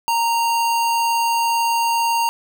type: tone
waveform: square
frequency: 927 Hz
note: A#5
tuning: 10 cents flat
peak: -17 dBFS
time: 0.08-2.29 s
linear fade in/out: 0 ms
effects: none

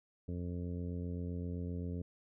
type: harmonic tone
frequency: 87.7 Hz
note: F2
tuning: 8 cents sharp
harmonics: 1 / 2 / 3 / 4 / 5 / 6 / 7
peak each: -39 / -42 / -45 / -55 / -49 / -56 / -62 dBFS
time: 0.28-2.02 s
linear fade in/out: 5 ms
effects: none

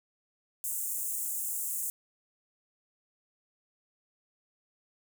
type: high-pass noise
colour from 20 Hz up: pink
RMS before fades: -34 dBFS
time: 0.64-1.9 s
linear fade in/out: 0 ms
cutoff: 7300 Hz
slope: 48 dB/octave
effects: none

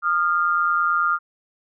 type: tone pair together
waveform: sine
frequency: 1223 / 1392 Hz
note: D#6 / F6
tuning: -30 / -6 cents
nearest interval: major second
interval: 224 cents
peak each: -20 / -20 dBFS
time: 0.02-1.19 s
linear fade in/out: 50 ms
effects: none

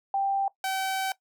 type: tone pair in turn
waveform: sine / sawtooth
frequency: 787 / 766.8 Hz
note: G5 / G5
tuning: +7 / -38 cents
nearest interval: unison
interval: 45 cents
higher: first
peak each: -23 dBFS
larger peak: neither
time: 0.14-0.48 / 0.64-1.12 s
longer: second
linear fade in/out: 2 ms
effects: noise-tail reverb RT60 0.1 s tail -18 dB re dry

